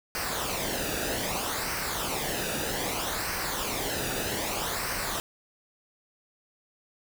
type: noise with flanger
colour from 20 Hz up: pink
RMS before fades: -31 dBFS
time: 0.15-5.2 s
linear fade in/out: 0 ms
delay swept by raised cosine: 0.28 to 0.95 ms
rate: 0.63 Hz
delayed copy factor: -0.6
effects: none